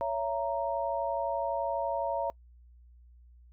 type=chord; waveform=sine; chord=A# diminished; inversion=first; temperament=just; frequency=559.4 / 671.3 / 932.3 Hz; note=C#5 / E5 / A#5; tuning=+16 / +31 / 0 cents; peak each=-33 dBFS; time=0.01-2.3 s; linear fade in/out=0 ms; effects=noise-tail reverb RT60 0.1 s tail -25 dB re dry + added 60 Hz sine -53 dBFS peak until 3.52 s